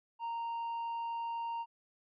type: tone with tanh clipping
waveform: triangle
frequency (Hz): 928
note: A#5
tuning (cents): -8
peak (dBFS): -36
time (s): 0.19-1.66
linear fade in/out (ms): 50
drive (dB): 8
effects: none